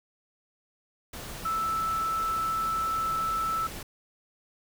sine tone in noise, 1318.5 Hz, E6, in tune, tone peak -26 dBFS, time 1.45-3.67 s, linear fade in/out 5 ms, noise pink, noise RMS -40 dBFS, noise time 1.13-3.83 s, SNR +11 dB, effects none

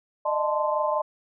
sine tone cluster, 605 / 630 / 879 / 1040 Hz, D#5 / D#5 / A5 / C6, -49 / +21 / -2 / -11 cents, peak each -26 / -31 / -28 / -27 dBFS, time 0.25-1.02 s, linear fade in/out 10 ms, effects none

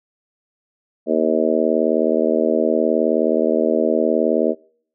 harmonic tone, 79.2 Hz, D#2, 31 cents sharp, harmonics 3 / 4 / 5 / 6 / 7 / 8, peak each -22 / -22 / -22 / -22 / -22 / -22 dBFS, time 1.06-4.55 s, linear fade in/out 50 ms, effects noise-tail reverb RT60 0.6 s tail -25 dB re dry

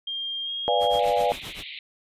sine tone with pitch glide, 3205 to 3257 Hz, G7 to G#7, +38 to -34 cents, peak -28 dBFS, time 0.07-1 s, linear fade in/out 5 ms, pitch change +28 cents, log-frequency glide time 0.44-0.5 s
sine chord, B diminished seventh, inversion none, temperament equal with one note detuned, 493.9 / 587.3 / 698.5 / 820.6 Hz, B4 / D5 / F5 / Ab5, 0 / 0 / 0 / -21 cents, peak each -25 dBFS, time 0.68-1.32 s, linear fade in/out 0 ms
pink noise with tremolo, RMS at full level -37 dBFS, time 0.79-1.64 s, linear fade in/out 50 ms, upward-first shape triangle, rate 7.7 Hz, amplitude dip 100%
white band-pass noise, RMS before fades -39 dBFS, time 0.99-1.79 s, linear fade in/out 2 ms, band 2000 to 4000 Hz, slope 96 dB/octave
effects resampled to 32000 Hz

